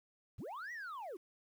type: linear two-way sweep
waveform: sine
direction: up then down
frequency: 46.23 to 1975.5 to 314.1 Hz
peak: -40 dBFS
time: 0.38-1.17 s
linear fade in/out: 10 ms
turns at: 0.72 s
effects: tanh soft clip ceiling -41 dBFS + 11-bit